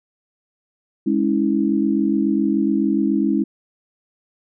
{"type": "chord", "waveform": "sine", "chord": "C# minor", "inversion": "second", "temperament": "equal with one note detuned", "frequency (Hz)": [207.7, 277.2, 324.3], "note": ["G#3", "C#4", "E4"], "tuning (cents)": [0, 0, -28], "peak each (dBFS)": -20, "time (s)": [1.06, 3.44], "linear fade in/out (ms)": 10, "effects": []}